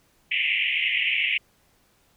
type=band-pass noise; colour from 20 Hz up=white; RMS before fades=-24 dBFS; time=0.31-1.38 s; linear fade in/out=10 ms; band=2000 to 3000 Hz; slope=96 dB/octave; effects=pink hiss -63 dBFS RMS until 2.16 s